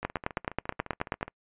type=two click trains; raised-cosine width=0.5 ms; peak=-12 / -24 dBFS; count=12 / 19; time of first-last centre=0.05-1.229 / 0.03-1.28 s; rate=9.33 / 14.4 Hz; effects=noise-tail reverb RT60 0.1 s tail -26 dB re dry + resampled to 8000 Hz